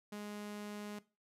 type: tone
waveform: sawtooth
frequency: 207.7 Hz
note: G#3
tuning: in tune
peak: -39 dBFS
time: 0.12-0.99 s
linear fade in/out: 5 ms
effects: noise-tail reverb RT60 0.3 s tail -18 dB re dry + resampled to 32000 Hz